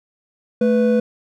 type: tone pair together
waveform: triangle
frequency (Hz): 220 / 493.9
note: A3 / B4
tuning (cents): 0 / 0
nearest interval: octave + major second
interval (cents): 1400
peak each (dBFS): -14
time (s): 0.61-1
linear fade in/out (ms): 5
effects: none